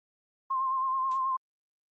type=tone with vibrato; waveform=sine; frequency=1055 Hz; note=C6; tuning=14 cents sharp; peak=-26 dBFS; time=0.5-1.37 s; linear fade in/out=10 ms; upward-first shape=sine; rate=9.3 Hz; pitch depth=36 cents each way
type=noise with exponential decay; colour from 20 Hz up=white; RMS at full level=-43 dBFS; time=1.11-1.25 s; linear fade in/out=5 ms; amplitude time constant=29 ms
effects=Opus 24 kbps